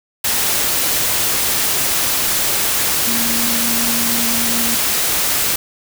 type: tone in noise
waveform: sine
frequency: 233.1 Hz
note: A#3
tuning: in tune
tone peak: -23 dBFS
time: 3.07-4.75 s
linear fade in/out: 5 ms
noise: white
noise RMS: -17 dBFS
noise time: 0.24-5.56 s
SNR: -9 dB
effects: none